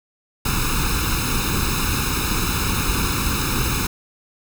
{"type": "noise with comb filter", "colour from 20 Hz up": "pink", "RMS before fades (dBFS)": -21, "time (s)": [0.45, 3.87], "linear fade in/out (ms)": 5, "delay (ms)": 0.77, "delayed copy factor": 1, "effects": []}